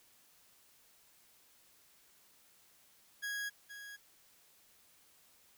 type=tone with echo; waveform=40% pulse; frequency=1653 Hz; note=G#6; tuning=9 cents flat; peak=-36 dBFS; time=3.22-3.5 s; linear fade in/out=20 ms; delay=470 ms; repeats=1; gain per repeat=-10 dB; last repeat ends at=3.97 s; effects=white hiss -66 dBFS RMS until 5.57 s